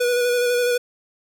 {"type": "tone with vibrato", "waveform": "square", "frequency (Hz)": 487.8, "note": "B4", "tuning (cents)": -21, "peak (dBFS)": -18, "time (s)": [0, 0.78], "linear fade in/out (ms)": 10, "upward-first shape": "square", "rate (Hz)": 12, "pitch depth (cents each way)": 17, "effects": []}